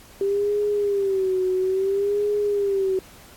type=tone with vibrato; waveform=sine; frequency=392 Hz; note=G4; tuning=in tune; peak=-19 dBFS; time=0.21-2.99 s; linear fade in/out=2 ms; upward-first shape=sine; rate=0.59 Hz; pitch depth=97 cents each way; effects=pink hiss -48 dBFS RMS until 3.36 s + AAC 64 kbps